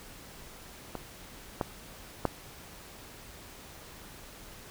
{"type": "clicks", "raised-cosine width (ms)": 1, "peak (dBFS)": [-21, -14, -11], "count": 3, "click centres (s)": [0.953, 1.612, 2.253], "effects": ["pink hiss -49 dBFS RMS until 4.7 s"]}